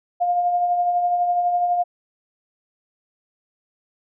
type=tone with tremolo; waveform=sine; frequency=707 Hz; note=F5; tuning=21 cents sharp; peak=-15 dBFS; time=0.2-1.84 s; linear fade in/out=20 ms; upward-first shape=triangle; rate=12 Hz; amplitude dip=45%; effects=none